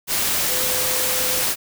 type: tone in noise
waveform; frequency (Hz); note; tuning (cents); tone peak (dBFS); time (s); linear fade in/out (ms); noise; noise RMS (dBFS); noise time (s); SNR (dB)
sine; 509; C5; -48; -30; 0.47-1.45; 50; white; -21; 0.07-1.56; -12
effects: none